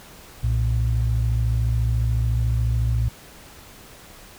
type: tone pair together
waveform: sine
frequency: 61.4 / 115.41 Hz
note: B1 / A#2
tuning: -9 / -17 cents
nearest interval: major seventh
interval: 1092 cents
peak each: -20 dBFS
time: 0.43-3.09 s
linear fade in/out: 10 ms
effects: tanh soft clip ceiling -12 dBFS + pink hiss -45 dBFS RMS until 4.38 s